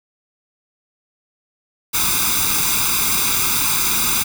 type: noise with comb filter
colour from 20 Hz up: white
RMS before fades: -18 dBFS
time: 1.93-4.24 s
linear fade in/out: 20 ms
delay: 0.82 ms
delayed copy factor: +0.95
effects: none